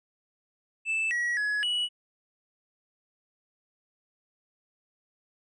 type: tone with pitch steps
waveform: triangle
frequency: 2638 / 1918 / 1687 / 2935 Hz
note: E7 / A#6 / G#6 / F#7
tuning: +1 / +49 / +27 / -15 cents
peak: -24 dBFS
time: 0.85-1.89 s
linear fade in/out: 50 ms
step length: 260 ms
effects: resampled to 22050 Hz